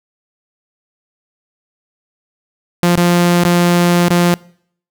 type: tone with dropouts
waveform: sawtooth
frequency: 174.61 Hz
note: F3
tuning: in tune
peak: -5 dBFS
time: 2.83-4.34 s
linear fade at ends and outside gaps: 0 ms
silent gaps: 2.956-2.976 / 3.436-3.451 / 4.083-4.105 s
effects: noise-tail reverb RT60 0.6 s tail -24 dB re dry